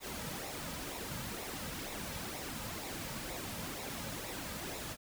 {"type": "noise with flanger", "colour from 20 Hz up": "pink", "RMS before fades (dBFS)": -42, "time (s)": [0, 4.97], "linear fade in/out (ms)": 50, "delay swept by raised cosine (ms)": [0.64, 2.84], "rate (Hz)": 2.1, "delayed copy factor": -0.55, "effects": []}